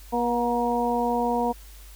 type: harmonic tone with a mistuned harmonic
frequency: 240.1 Hz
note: B3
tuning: 49 cents flat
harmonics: 1 / 2 / 3 / 4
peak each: -27 / -27 / -27 / -27 dBFS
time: 0.12-1.53 s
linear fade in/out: 20 ms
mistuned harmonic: 4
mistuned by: -27 cents
effects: added 50 Hz sine -43 dBFS peak until 1.95 s + white hiss -51 dBFS RMS until 1.95 s